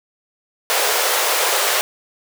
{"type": "high-pass noise", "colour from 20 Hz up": "pink", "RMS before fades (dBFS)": -18, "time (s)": [0.7, 1.81], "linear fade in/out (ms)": 0, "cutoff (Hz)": 420, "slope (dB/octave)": 48, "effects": []}